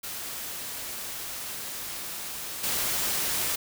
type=noise with level steps; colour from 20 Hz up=white; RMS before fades=-36 / -28 dBFS; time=0.03-3.56 s; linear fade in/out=10 ms; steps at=2.63 s; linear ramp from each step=10 ms; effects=none